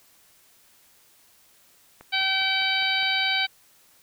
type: click train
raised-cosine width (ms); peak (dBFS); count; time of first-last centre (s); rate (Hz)
0.5; -29; 6; 2.01-3.028; 4.91
type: harmonic tone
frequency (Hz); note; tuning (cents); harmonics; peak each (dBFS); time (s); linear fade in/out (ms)
768; G5; -36; 1 / 2 / 3 / 4 / 5 / 6; -31 / -29 / -26 / -28 / -28 / -31; 2.12-3.47; 20
effects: white hiss -58 dBFS RMS until 4.02 s